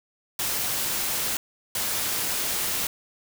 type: noise bursts at uneven times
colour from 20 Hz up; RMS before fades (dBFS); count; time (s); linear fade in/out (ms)
white; -27; 2; 0.39-1.37 / 1.75-2.87; 2
effects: none